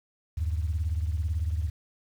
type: beating tone pair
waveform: sine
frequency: 76.6 / 94.6 Hz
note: D#2 / F#2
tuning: -27 / +39 cents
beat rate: 18 Hz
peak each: -26 / -31 dBFS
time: 0.37-1.7 s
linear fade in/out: 10 ms
effects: tanh soft clip ceiling -19 dBFS + 9-bit